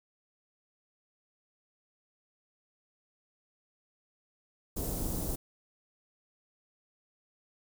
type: band-stop noise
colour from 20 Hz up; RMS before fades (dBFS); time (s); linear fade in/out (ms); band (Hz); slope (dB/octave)
pink; -34; 4.76-5.36; 10; 520 to 8900; 12
effects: none